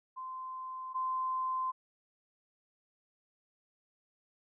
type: tone pair in turn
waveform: sine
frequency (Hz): 1036 / 1036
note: C6 / C6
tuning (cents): -17 / -17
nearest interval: unison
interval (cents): 0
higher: neither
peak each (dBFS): -39 / -31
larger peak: second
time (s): 0.16-0.94 / 0.94-1.72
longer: neither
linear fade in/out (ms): 20
effects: none